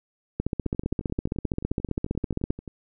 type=two click trains; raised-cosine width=3 ms; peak=-12 / -24 dBFS; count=33 / 24; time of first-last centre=0.4-2.505 / 0.66-2.678 s; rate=15.2 / 11.4 Hz; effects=none